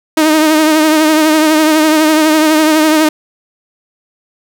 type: tone with vibrato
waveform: sawtooth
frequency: 311.1 Hz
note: D#4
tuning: in tune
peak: -3 dBFS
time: 0.17-3.09 s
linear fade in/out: 5 ms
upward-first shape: triangle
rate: 12 Hz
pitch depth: 51 cents each way
effects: none